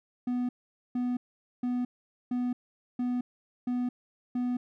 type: tone bursts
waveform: triangle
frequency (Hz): 246.9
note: B3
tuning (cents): 0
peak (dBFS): -25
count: 7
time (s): 0.27-4.57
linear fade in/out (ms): 5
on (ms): 220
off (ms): 460
effects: none